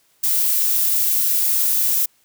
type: noise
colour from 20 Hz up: violet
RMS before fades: -18 dBFS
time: 0.23-2.06 s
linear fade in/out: 10 ms
effects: white hiss -60 dBFS RMS until 2.24 s